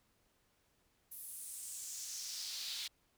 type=noise with high-pass filter sweep; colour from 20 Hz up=brown; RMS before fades=-45 dBFS; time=1.11-2.88 s; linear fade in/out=10 ms; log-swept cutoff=12000 to 3600 Hz; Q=2.8; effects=pink hiss -75 dBFS RMS until 3.17 s